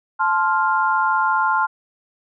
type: chord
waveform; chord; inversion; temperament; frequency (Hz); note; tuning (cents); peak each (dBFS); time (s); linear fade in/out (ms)
sine; F major; first; just; 873.1 / 1047.7 / 1396.9; A5 / C6 / F6; -14 / +2 / 0; -20; 0.19-1.67; 20
effects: none